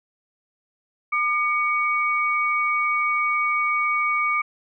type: tone pair together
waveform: sine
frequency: 1205.5 / 2247 Hz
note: D6 / C#7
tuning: +45 / +23 cents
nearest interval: major seventh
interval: 1078 cents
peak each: -22 dBFS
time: 1.12-4.42 s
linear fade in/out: 10 ms
effects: none